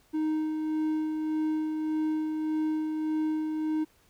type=tone with tremolo; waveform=triangle; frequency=311.1 Hz; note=D#4; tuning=in tune; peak=-23 dBFS; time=0.13-3.85 s; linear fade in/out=20 ms; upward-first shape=sine; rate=1.7 Hz; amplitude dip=35%; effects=pink hiss -64 dBFS RMS until 4.09 s